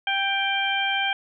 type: harmonic tone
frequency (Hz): 787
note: G5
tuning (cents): +7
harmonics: 1 / 2 / 3 / 4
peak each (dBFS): -27 / -27 / -27 / -27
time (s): 0.07-1.13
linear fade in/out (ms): 2
effects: none